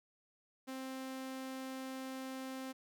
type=tone; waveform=sawtooth; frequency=262.9 Hz; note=C4; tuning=8 cents sharp; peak=-38 dBFS; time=0.67-2.73 s; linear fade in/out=20 ms; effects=none